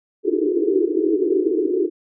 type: band-pass noise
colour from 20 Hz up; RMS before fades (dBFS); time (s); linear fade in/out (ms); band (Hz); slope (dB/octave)
pink; -19; 0.23-1.9; 50; 310 to 430; 96
effects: none